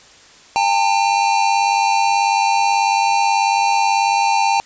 square tone pair together, 802.7 / 901 Hz, G5 / A5, +41 / +41 cents, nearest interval major second, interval 200 cents, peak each -17 dBFS, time 0.56-4.6 s, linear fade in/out 0 ms, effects white hiss -45 dBFS RMS until 4.65 s + resampled to 16000 Hz

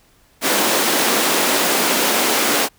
pink high-pass noise, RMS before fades -17 dBFS, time 0.41-2.69 s, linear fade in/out 50 ms, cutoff 250 Hz, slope 24 dB/octave, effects pink hiss -55 dBFS RMS until 2.78 s

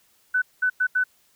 sine tone bursts at uneven times, 1500 Hz, F#6, 23 cents sharp, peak -18 dBFS, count 4, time 0.34-0.42 / 0.62-0.7 / 0.8-0.87 / 0.95-1.04 s, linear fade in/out 10 ms, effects white hiss -62 dBFS RMS until 1.35 s

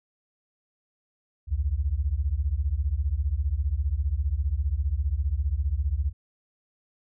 sine beating tone pair, 63.7 / 78.7 Hz, C2 / D#2, -46 / +20 cents, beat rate 15 Hz, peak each -26 dBFS, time 1.47-6.13 s, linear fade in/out 50 ms, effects none

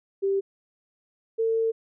sine tone pair in turn, 392 / 450.6 Hz, G4 / A4, 0 / +41 cents, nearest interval major second, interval 241 cents, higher second, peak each -21 dBFS, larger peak neither, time 0.22-0.41 / 1.38-1.72 s, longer second, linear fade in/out 20 ms, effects none

